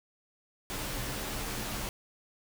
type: noise with comb filter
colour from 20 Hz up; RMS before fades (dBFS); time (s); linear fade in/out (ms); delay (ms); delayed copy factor
pink; -36; 0.7-1.89; 0; 12; -0.5
effects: none